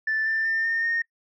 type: tone with pitch steps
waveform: sine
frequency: 1760 / 1780.5 / 1801.1 / 1822.1 / 1843.2 Hz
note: A6 / A6 / A6 / A#6 / A#6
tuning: 0 / +20 / +40 / -40 / -20 cents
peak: -21 dBFS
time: 0.07-1.02 s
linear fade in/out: 5 ms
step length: 190 ms
effects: noise-tail reverb RT60 0.1 s tail -23 dB re dry + tanh soft clip ceiling -18 dBFS